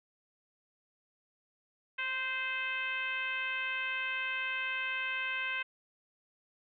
sine tone with frequency modulation, 2076 Hz, C7, 14 cents flat, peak -32 dBFS, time 1.98-5.63 s, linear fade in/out 10 ms, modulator 516 Hz, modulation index 1.6, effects none

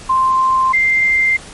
sine tone pair in turn, 1046.5 / 2093 Hz, C6 / C7, 0 / 0 cents, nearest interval octave, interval 1200 cents, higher second, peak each -10 dBFS, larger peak neither, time 0.09-0.73 / 0.73-1.37 s, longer neither, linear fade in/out 10 ms, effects pink hiss -35 dBFS RMS until 1.53 s + MP3 48 kbps

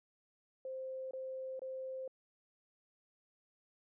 sine tone bursts, 523.3 Hz, C5, in tune, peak -40 dBFS, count 3, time 0.65-2.078 s, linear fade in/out 2 ms, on 460 ms, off 24 ms, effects none

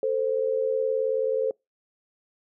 sine tone pair together, 444.3 / 523.3 Hz, A4 / C5, +17 / 0 cents, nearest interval minor third, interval 283 cents, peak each -25 dBFS, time 0.03-1.51 s, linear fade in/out 2 ms, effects noise-tail reverb RT60 0.2 s tail -26 dB re dry

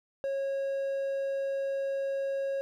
triangle tone, 547 Hz, C#5, 23 cents flat, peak -27 dBFS, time 0.24-2.61 s, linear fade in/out 0 ms, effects none

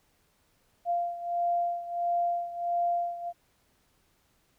sine beating tone pair, 694 / 695.5 Hz, F5 / F5, -11 / -7 cents, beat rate 1.5 Hz, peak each -28 / -32 dBFS, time 0.85-3.33 s, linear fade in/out 50 ms, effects pink hiss -69 dBFS RMS until 4.58 s

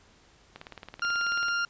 click train, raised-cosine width 0.3 ms, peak -25 dBFS, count 18, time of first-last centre 0.56-1.484 s, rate 18.4 Hz
40% pulse tone, 1396.9 Hz, F6, in tune, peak -25 dBFS, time 1.02-1.65 s, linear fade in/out 2 ms
effects pink hiss -59 dBFS RMS until 1.69 s + resampled to 16000 Hz

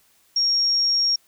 sine tone, 5570 Hz, F8, 5 cents flat, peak -17 dBFS, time 0.36-1.16 s, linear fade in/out 5 ms, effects white hiss -60 dBFS RMS until 1.27 s

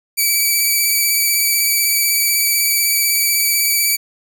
5% pulse tone with vibrato, 2300 Hz, D7, 37 cents flat, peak -4 dBFS, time 0.17-3.97 s, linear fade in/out 20 ms, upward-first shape sine, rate 16 Hz, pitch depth 26 cents each way, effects none

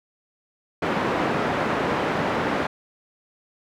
pink band-pass noise, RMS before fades -24 dBFS, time 0.82-2.67 s, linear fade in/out 5 ms, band 200 to 1700 Hz, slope 12 dB/octave, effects none

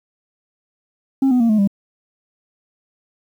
sine tone with pitch steps, 268.8 / 249.4 / 231.3 / 214.6 / 199.06 Hz, C4 / B3 / A#3 / A3 / G3, +47 / +17 / -13 / -43 / +27 cents, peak -9 dBFS, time 1.22-1.675 s, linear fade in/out 5 ms, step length 91 ms, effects tanh soft clip ceiling -11 dBFS + 8-bit

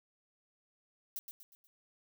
violet noise with echo, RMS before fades -40 dBFS, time 1.16-1.19 s, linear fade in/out 0 ms, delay 120 ms, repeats 4, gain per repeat -7 dB, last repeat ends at 1.67 s, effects none

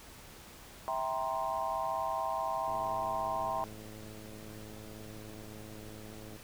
sine chord, C dominant seventh, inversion first, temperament just, 654.1 / 784.9 / 941.9 / 1046.5 Hz, E5 / G5 / Bb5 / C6, -14 / +2 / +18 / 0 cents, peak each -37 dBFS, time 0.88-3.64 s, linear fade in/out 0 ms
click train, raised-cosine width 2 ms, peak -37 dBFS, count 395, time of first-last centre 2.68-6.362 s, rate 107 Hz
effects pink hiss -52 dBFS RMS until 6.43 s

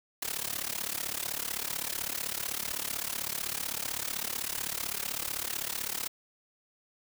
white noise with amplitude modulation, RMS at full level -31 dBFS, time 0.22-6.08 s, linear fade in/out 5 ms, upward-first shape sine, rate 35.8 Hz, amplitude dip 90%, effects none

